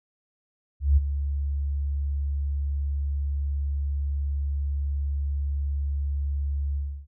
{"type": "tone with ADSR envelope", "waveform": "sine", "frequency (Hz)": 70.7, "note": "C#2", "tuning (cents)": 35, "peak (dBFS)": -13, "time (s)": [0.8, 7.07], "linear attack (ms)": 170, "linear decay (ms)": 21, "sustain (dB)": -11, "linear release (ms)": 310, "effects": []}